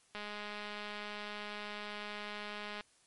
click train, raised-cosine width 0.3 ms, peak -27 dBFS, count 554, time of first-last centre 0.15-2.809 s, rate 208 Hz, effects white hiss -68 dBFS RMS until 3.06 s + MP3 48 kbps

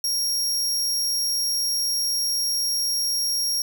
sawtooth tone, 5588 Hz, F8, in tune, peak -19 dBFS, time 0.04-3.62 s, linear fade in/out 2 ms, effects none

